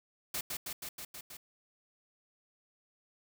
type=noise with echo; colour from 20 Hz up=white; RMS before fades=-36 dBFS; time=0.34-0.41 s; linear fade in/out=5 ms; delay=160 ms; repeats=6; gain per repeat=-2 dB; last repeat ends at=1.37 s; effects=none